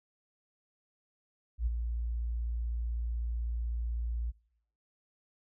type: tone with ADSR envelope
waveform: sine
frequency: 58 Hz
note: A#1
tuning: 8 cents flat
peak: -25 dBFS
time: 1.58-4.32 s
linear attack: 83 ms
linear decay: 22 ms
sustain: -6 dB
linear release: 27 ms
effects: noise-tail reverb RT60 0.8 s tail -25 dB re dry